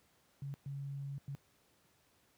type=tone bursts at uneven times; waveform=sine; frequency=139.4 Hz; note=C#3; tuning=10 cents sharp; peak=-39 dBFS; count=3; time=0.42-0.54 / 0.66-1.18 / 1.28-1.35 s; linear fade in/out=0 ms; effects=pink hiss -71 dBFS RMS until 2.37 s + high-pass 80 Hz 12 dB/octave